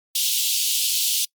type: high-pass noise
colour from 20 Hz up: pink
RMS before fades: -22 dBFS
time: 0.15-1.25 s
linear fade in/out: 5 ms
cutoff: 2900 Hz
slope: 48 dB/octave
effects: noise-tail reverb RT60 0.1 s tail -25 dB re dry + Opus 32 kbps